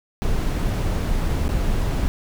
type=noise with dropouts; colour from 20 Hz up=brown; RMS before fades=-21 dBFS; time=0.22-2.08 s; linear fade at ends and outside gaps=0 ms; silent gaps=1.481-1.491 s; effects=none